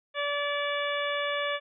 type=harmonic tone; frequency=577 Hz; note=D5; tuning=31 cents flat; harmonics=1 / 2 / 3 / 4 / 5 / 6; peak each=-31 / -34 / -34 / -36 / -39 / -37 dBFS; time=0.14-1.6 s; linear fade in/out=50 ms; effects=none